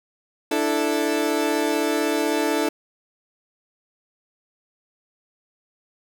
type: chord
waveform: 30% pulse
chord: D suspended second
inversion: none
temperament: equal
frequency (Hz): 293.7 / 329.6 / 440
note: D4 / E4 / A4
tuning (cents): 0 / 0 / 0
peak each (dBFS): -22 / -22 / -22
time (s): 0.51-2.69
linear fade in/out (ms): 5
effects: none